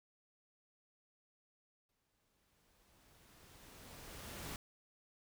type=noise with exponential growth; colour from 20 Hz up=pink; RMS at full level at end=-45 dBFS; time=1.89-4.56 s; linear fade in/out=1 ms; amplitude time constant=580 ms; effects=none